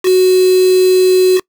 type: tone with quantisation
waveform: sine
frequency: 370.5 Hz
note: F#4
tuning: 2 cents sharp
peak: -6 dBFS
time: 0.03-1.41 s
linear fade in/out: 50 ms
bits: 3
effects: noise-tail reverb RT60 0.1 s tail -26 dB re dry